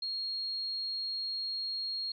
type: tone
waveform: sine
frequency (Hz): 4270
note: C8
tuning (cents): +34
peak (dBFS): -33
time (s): 0.02-2.12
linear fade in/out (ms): 5
effects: none

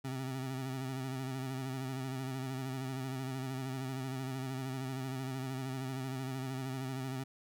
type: tone with vibrato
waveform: 25% pulse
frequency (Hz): 131.6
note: C3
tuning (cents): +10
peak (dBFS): -33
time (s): 0.04-7.24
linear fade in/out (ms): 10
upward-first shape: sine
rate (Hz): 13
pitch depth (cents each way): 48
effects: none

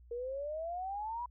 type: exponential sweep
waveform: sine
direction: up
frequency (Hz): 466.2 to 987.8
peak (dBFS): -36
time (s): 0.11-1.26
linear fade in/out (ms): 5
effects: added 60 Hz sine -55 dBFS peak until 1.3 s

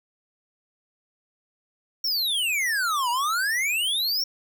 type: exponential two-way sweep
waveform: square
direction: down then up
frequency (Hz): 5620 to 932.3 to 5620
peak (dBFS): -23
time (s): 2.04-4.24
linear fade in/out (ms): 5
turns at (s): 3.1
effects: none

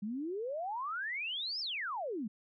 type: exponential two-way sweep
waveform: sine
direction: up then down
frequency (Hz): 196 to 5420 to 196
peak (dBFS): -35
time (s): 0.02-2.28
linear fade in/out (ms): 10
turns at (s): 1.6
effects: none

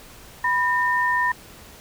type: tone pair together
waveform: sine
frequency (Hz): 987.8 / 1822.1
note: B5 / A#6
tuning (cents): 0 / -40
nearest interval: major seventh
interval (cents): 1060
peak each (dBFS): -21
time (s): 0.44-1.32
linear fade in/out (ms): 5
effects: pink hiss -45 dBFS RMS until 1.8 s

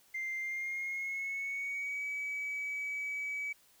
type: tone with pitch glide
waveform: sine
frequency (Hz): 2093 to 2282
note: C7 to C#7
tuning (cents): 0 to +50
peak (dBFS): -33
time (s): 0.14-3.53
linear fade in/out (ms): 10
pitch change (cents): +150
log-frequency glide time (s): 0.39-2.06
effects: tanh soft clip ceiling -32 dBFS + white hiss -65 dBFS RMS until 3.8 s

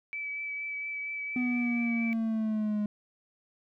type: tone with vibrato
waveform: sine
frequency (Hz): 2300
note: D7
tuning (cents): -37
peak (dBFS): -33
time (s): 0.13-2.13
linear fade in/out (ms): 0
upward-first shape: triangle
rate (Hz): 4.3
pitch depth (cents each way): 16
type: exponential sweep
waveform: triangle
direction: down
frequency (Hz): 250.1 to 207.7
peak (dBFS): -25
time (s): 1.36-2.86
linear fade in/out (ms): 2
effects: none

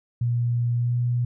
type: tone with pitch glide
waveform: sine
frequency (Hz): 119.7 to 121.51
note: A#2 to B2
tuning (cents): +46 to -28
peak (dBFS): -20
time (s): 0.21-1.25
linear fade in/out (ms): 5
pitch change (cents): +26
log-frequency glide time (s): 0.75-0.96
effects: none

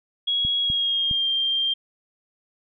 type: tone with pitch glide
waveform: sine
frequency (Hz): 3320 to 3183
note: G#7 to G7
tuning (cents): -1 to +26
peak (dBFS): -20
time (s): 0.27-1.74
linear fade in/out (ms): 10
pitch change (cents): -73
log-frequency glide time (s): 0.6-1.28
type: clicks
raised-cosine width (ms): 5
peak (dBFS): -20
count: 3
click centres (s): 0.45 / 0.701 / 1.112
effects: none

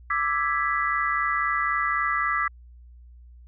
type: chord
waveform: sine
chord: E dominant seventh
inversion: third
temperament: equal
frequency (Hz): 1174.7 / 1318.5 / 1661.2 / 1975.5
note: D6 / E6 / G#6 / B6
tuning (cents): 0 / 0 / 0 / 0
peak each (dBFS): -26 / -28 / -30 / -27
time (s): 0.1-2.48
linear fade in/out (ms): 5
effects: added 60 Hz sine -45 dBFS peak until 3.47 s

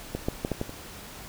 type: clicks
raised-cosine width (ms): 2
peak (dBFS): -16 / -12 / -13 / -13 / -15 / -25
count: 6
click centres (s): 0.15 / 0.285 / 0.449 / 0.517 / 0.614 / 0.694
effects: pink hiss -43 dBFS RMS until 1.28 s

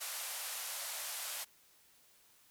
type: band-pass noise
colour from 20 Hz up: white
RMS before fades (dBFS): -42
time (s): 0-1.45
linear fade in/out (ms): 20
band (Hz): 540 to 14000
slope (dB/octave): 48
effects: white hiss -66 dBFS RMS until 2.5 s

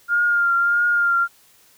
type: tone with vibrato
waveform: sine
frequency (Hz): 1405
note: F6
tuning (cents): +10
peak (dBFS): -15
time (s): 0.08-1.28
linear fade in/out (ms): 50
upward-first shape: triangle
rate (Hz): 1.6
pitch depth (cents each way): 32
effects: white hiss -54 dBFS RMS until 1.77 s

